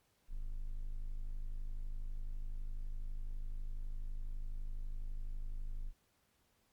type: tone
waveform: triangle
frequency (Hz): 26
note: G#0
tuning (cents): +3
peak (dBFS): -35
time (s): 0.28-5.93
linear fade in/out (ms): 50
effects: pink hiss -75 dBFS RMS until 6.72 s + MP3 96 kbps